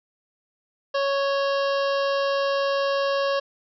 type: harmonic tone with a mistuned harmonic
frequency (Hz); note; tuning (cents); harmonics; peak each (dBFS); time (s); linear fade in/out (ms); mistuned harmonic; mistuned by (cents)
554.4; C#5; 0; 1 / 2 / 3 / 5 / 6 / 7 / 8 / 9 / 10; -22 / -28 / -32 / -36 / -38 / -39 / -40 / -41 / -42; 0.94-3.4; 10; 6; -60
effects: none